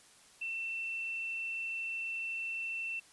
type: tone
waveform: sine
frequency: 2687 Hz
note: E7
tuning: 33 cents sharp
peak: -35 dBFS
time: 0.41-3 s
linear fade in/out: 10 ms
effects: white hiss -60 dBFS RMS until 3.12 s + resampled to 24000 Hz